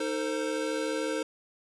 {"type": "chord", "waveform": "square", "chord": "A diminished", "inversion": "second", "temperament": "equal with one note detuned", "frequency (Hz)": [311.1, 449.5, 523.3], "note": ["Eb4", "A4", "C5"], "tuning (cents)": [0, 37, 0], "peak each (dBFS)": -34, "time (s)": [0, 1.23], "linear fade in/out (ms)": 5, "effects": ["resampled to 24000 Hz", "10-bit"]}